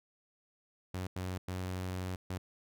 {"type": "tone bursts at uneven times", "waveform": "sawtooth", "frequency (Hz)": 92.1, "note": "F#2", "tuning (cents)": -7, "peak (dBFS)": -32, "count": 4, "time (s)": [[0.94, 1.07], [1.16, 1.38], [1.48, 2.16], [2.3, 2.38]], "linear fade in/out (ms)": 5, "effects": []}